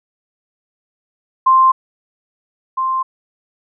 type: tone pair in turn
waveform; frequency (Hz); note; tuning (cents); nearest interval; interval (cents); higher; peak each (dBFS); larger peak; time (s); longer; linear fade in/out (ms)
sine; 1050 / 1050; C6 / C6; +6 / +6; unison; 0; neither; -7 / -15; first; 1.46-1.72 / 2.77-3.03; neither; 10
effects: none